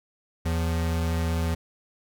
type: tone pair together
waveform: square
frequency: 82 / 171.21 Hz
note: E2 / F3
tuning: -9 / -34 cents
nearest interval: octave + minor second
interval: 1275 cents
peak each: -25 / -32 dBFS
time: 0.45-1.55 s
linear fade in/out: 10 ms
effects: none